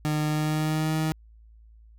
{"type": "tone with pitch glide", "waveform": "30% pulse", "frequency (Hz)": [152, 157.18], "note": ["D#3", "D#3"], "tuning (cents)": [-40, 18], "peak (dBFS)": -21, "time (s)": [0.05, 1.12], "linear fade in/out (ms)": 0, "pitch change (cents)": 58, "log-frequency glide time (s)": [0.27, 0.95], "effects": ["added 55 Hz sine -49 dBFS peak until 1.98 s"]}